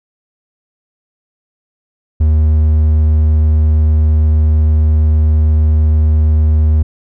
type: tone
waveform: triangle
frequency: 77.2 Hz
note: D#2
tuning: 13 cents flat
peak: -5 dBFS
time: 2.2-6.83 s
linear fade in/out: 10 ms
effects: none